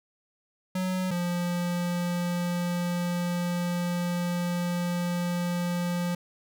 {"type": "tone pair in turn", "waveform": "square", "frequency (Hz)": [185, 175.37], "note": ["F#3", "F3"], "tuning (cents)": [0, 7], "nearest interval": "minor second", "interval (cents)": 93, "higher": "first", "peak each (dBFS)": -27, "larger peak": "neither", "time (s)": [[0.75, 1.11], [1.11, 6.15]], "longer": "second", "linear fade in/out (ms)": 5, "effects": []}